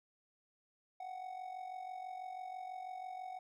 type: tone with amplitude modulation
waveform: triangle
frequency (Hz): 743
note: F#5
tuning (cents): +7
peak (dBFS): -38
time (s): 1-3.39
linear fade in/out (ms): 5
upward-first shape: sine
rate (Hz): 46.1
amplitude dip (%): 65
effects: none